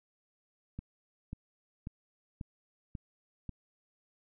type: click train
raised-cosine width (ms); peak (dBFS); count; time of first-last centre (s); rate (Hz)
5; -27; 6; 0.79-3.493; 1.85
effects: none